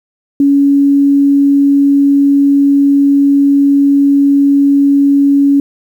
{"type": "tone", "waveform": "sine", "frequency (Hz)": 280.7, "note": "C#4", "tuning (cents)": 22, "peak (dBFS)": -5, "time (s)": [0.4, 5.6], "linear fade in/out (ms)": 2, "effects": ["7-bit"]}